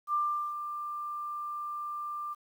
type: tone with ADSR envelope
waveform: sine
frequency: 1188 Hz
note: D6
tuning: 20 cents sharp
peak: -25 dBFS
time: 0.07-2.35 s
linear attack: 66 ms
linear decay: 390 ms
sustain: -9 dB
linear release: 25 ms
effects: 10-bit